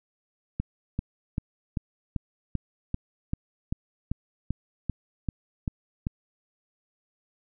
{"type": "click train", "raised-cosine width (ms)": 5, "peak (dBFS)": -15, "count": 15, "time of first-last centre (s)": [0.6, 6.069], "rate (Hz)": 2.56, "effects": []}